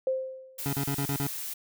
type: tone with exponential decay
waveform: sine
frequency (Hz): 523.3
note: C5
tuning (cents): 0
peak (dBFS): -22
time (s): 0.07-0.72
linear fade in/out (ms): 2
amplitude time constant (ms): 140
type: noise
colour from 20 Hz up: blue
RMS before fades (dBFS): -36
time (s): 0.58-1.54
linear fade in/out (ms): 10
type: tone bursts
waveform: 25% pulse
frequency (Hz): 140.1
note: C#3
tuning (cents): +19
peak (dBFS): -24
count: 6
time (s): 0.66-1.27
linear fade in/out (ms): 0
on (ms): 70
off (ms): 38
effects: none